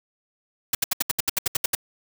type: noise bursts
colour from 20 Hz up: white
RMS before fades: -21 dBFS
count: 12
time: 0.73-1.751 s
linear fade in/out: 5 ms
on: 20 ms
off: 71 ms
effects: none